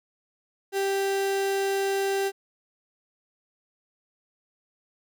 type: tone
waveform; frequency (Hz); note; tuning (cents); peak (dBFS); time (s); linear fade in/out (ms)
35% pulse; 392; G4; 0; -22; 0.72-2.32; 50
effects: none